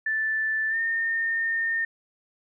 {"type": "tone with pitch glide", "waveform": "sine", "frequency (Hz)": [1760, 1823.1], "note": ["A6", "A#6"], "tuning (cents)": [0, -39], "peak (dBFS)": -23, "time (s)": [0.06, 1.85], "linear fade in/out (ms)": 5, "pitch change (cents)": 61, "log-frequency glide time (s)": [0.69, 0.78], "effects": []}